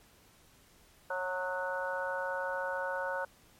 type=harmonic tone with a mistuned harmonic; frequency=183 Hz; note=F#3; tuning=19 cents flat; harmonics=3 / 4 / 5 / 6 / 7 / 8; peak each=-36 / -46 / -38 / -47 / -45 / -37 dBFS; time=1.1-3.25 s; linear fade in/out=5 ms; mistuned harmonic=8; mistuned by=+17 cents; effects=pink hiss -62 dBFS RMS until 3.59 s + MP3 64 kbps